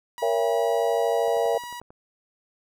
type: tone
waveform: sawtooth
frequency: 967 Hz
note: B5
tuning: 37 cents flat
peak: -31 dBFS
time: 0.18-1.8 s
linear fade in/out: 0 ms
type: chord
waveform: sine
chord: A# diminished seventh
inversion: none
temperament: just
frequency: 466.2 / 559.4 / 671.3 / 805.5 Hz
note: A#4 / C#5 / E5 / G5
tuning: 0 / +16 / +31 / +47 cents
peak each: -24 / -27 / -25 / -29 dBFS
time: 0.22-1.58 s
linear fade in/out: 5 ms
type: click train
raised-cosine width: 1 ms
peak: -33 dBFS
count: 8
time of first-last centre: 1.28-1.905 s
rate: 11.2 Hz
effects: none